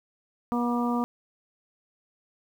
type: harmonic tone with a mistuned harmonic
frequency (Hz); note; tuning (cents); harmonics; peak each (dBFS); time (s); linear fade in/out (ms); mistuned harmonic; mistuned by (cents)
240.6; B3; -45; 1 / 2 / 3 / 4 / 5; -25 / -34 / -34 / -33 / -34; 0.52-1.04; 0; 5; -17
effects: 9-bit